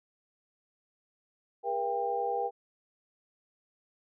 sine tone cluster, 409.1 / 478.9 / 681 / 793 Hz, G#4 / A#4 / F5 / G5, -26 / +47 / -44 / +20 cents, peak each -38 / -33 / -39 / -31 dBFS, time 1.63-2.51 s, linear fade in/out 50 ms, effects none

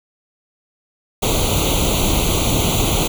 pink noise with comb filter, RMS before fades -17 dBFS, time 1.22-3.08 s, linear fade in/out 10 ms, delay 0.29 ms, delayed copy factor +1, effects none

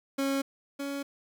30% pulse tone pair in turn, 273.8 / 279.9 Hz, C#4 / C#4, -21 / +17 cents, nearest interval unison, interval 38 cents, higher second, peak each -24 / -30 dBFS, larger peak first, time 0.18-0.42 / 0.79-1.03 s, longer neither, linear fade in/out 10 ms, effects none

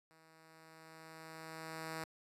5% pulse tone with level ramp, 160.5 Hz, E3, 46 cents flat, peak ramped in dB -53 to -29 dBFS, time 0.11-2.04 s, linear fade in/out 0 ms, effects resampled to 32000 Hz

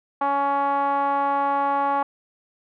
5% pulse tone with low-pass filter, 280 Hz, C#4, 18 cents sharp, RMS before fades -22 dBFS, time 0.21-2.03 s, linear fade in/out 5 ms, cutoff 960 Hz, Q 9.4, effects none

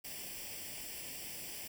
white noise with comb filter, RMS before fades -45 dBFS, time 0.04-1.68 s, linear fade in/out 10 ms, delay 0.38 ms, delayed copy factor +0.75, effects none

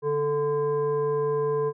sine tone with frequency modulation, 440 Hz, A4, in tune, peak -22 dBFS, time 0.02-1.73 s, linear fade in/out 50 ms, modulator 585 Hz, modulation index 0.62, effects none

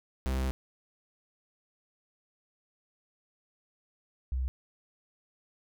45% pulse / sine tone pair in turn, 65.41 / 64.4 Hz, C2 / C2, 0 / -27 cents, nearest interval unison, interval 27 cents, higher first, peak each -28 dBFS, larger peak neither, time 0.26-0.51 / 4.32-4.48 s, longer first, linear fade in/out 0 ms, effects none

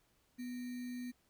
sine tone with sample-and-hold, 246.7 Hz, B3, 2 cents flat, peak -40 dBFS, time 0.38-1.12 s, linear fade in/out 20 ms, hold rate 2100 Hz, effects pink hiss -74 dBFS RMS until 1.29 s

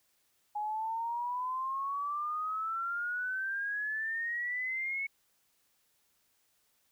sine exponential sweep, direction up, 830.6 to 2217 Hz, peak -32 dBFS, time 0.55-5.07 s, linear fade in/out 10 ms, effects white hiss -73 dBFS RMS until 6.91 s

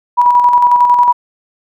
sine tone with tremolo, 973 Hz, B5, 26 cents flat, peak -4 dBFS, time 0.17-1.13 s, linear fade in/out 20 ms, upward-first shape square, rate 11 Hz, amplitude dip 40%, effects none

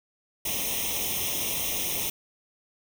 white noise with comb filter, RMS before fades -29 dBFS, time 0.45-2.1 s, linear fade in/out 5 ms, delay 0.33 ms, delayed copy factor +1, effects none

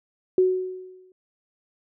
sine tone with exponential decay, 370.6 Hz, F#4, 3 cents sharp, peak -13 dBFS, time 0.38-1.12 s, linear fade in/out 2 ms, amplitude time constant 160 ms, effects none

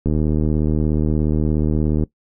click train, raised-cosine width 3 ms, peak -7 dBFS, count 153, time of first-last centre 0.06-2.037 s, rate 76.9 Hz, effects noise-tail reverb RT60 0.1 s tail -19 dB re dry

